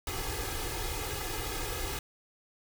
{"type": "noise with comb filter", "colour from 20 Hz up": "pink", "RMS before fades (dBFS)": -35, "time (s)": [0.07, 1.99], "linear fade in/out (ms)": 2, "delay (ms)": 2.4, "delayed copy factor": 0.95, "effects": []}